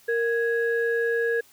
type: tone pair together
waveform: sine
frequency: 465 / 1661.2 Hz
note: A#4 / G#6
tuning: -4 / 0 cents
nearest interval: octave + minor seventh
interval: 2204 cents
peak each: -22 / -26 dBFS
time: 0.08-1.41 s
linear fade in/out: 10 ms
effects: tanh soft clip ceiling -14 dBFS + white hiss -56 dBFS RMS until 1.52 s